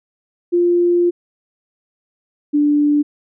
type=tone pair in turn; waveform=sine; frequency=349.2 / 293.6 Hz; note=F4 / D4; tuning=0 / 0 cents; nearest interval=minor third; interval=300 cents; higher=first; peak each=-11 dBFS; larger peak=neither; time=0.52-1.11 / 2.53-3.03 s; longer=first; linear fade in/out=20 ms; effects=none